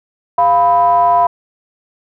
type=ring-modulated tone; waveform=triangle; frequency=146.8 Hz; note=D3; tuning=in tune; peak=-3 dBFS; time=0.38-1.27 s; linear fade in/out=5 ms; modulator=844 Hz; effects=none